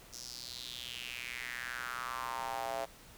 square tone with high-pass filter sweep, 61.3 Hz, B1, 12 cents flat, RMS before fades -41 dBFS, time 0.12-2.86 s, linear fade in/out 20 ms, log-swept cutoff 5800 to 630 Hz, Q 4.4, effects pink hiss -56 dBFS RMS until 3.17 s

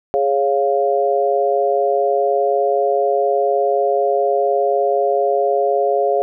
sine chord, Db major, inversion second, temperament equal, 415.3 / 554.4 / 698.5 Hz, Ab4 / Db5 / F5, 0 / 0 / 0 cents, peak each -18 dBFS, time 0.14-6.22 s, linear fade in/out 0 ms, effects none

